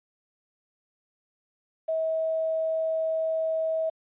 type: tone with quantisation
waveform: sine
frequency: 643 Hz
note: E5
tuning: 43 cents flat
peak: -24 dBFS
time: 1.88-3.9 s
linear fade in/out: 10 ms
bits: 9
effects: resampled to 8000 Hz